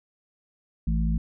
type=harmonic tone; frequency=55 Hz; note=A1; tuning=in tune; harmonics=1 / 3 / 4; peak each=-23 / -27 / -31 dBFS; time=0.87-1.18 s; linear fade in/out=5 ms; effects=none